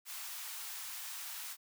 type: high-pass noise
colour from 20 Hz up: white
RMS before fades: -44 dBFS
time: 0.05-1.57 s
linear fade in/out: 50 ms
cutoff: 830 Hz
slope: 24 dB/octave
effects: none